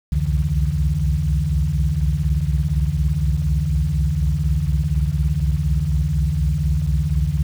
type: tone cluster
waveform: sine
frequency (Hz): 63.8 / 67.9 / 85.2 / 145.3 / 163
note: C2 / C#2 / F2 / D3 / E3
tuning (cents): -43 / -35 / -42 / -18 / -19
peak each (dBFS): -25 / -20 / -24 / -21 / -25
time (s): 0.12-7.43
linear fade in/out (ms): 5
effects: tanh soft clip ceiling -6 dBFS + 7-bit